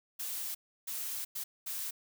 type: noise bursts at uneven times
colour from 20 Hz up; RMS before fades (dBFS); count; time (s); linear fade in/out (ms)
blue; -38; 4; 0.19-0.55 / 0.87-1.25 / 1.35-1.44 / 1.66-1.91; 10
effects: none